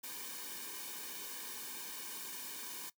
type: noise with comb filter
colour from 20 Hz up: white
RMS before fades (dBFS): -45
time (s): 0.03-2.9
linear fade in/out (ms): 10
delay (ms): 1.5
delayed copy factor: -1
effects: noise-tail reverb RT60 0.1 s tail -19 dB re dry + high-pass 200 Hz 12 dB/octave